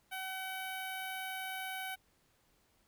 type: tone with notch filter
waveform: 10% pulse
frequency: 758 Hz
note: F#5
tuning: 42 cents sharp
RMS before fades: -41 dBFS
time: 0.11-1.96 s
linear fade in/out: 20 ms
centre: 4900 Hz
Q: 0.88
effects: pink hiss -72 dBFS RMS until 2.87 s